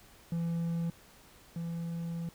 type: tone pair in turn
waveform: triangle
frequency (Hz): 168 / 168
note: E3 / E3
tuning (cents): +33 / +33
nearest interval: unison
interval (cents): 0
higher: neither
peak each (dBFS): -28 / -32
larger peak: first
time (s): 0.32-0.9 / 1.56-2.29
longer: second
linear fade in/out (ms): 2
effects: pink hiss -58 dBFS RMS until 2.34 s